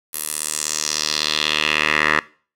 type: tone with band-pass filter sweep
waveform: 10% pulse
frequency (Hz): 76.3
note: D#2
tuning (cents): -33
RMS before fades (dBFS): -21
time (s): 0.13-2.2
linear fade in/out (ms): 10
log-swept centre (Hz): 12000 to 1700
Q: 2.5
effects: noise-tail reverb RT60 0.4 s tail -20 dB re dry